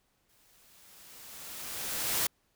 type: noise with exponential growth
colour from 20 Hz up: white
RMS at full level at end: -28 dBFS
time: 0.29-2.27 s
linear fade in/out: 5 ms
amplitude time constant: 430 ms
effects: pink hiss -73 dBFS RMS until 2.55 s